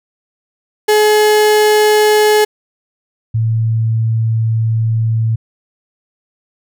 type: tone pair in turn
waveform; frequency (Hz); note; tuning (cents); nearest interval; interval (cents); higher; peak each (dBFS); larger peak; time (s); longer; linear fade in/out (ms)
35% pulse / sine; 424.4 / 112.41; G#4 / A2; +38 / +38; octave + major seventh; 2300; first; -6 / -11; first; 0.88-2.45 / 3.34-5.36; second; 10
effects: none